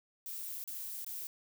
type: noise with dropouts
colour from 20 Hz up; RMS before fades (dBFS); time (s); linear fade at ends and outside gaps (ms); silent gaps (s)
violet; -42; 0.26-1.27; 1; 0.64-0.676 / 1.046-1.064
effects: none